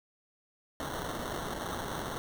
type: noise with sample-and-hold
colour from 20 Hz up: white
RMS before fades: -37 dBFS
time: 0.8-2.18 s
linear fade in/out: 0 ms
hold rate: 2450 Hz
effects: none